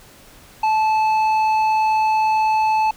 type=tone with tanh clipping; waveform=sine; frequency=871 Hz; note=A5; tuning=18 cents flat; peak=-16 dBFS; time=0.63-2.91 s; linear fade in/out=5 ms; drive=8 dB; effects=pink hiss -46 dBFS RMS until 2.96 s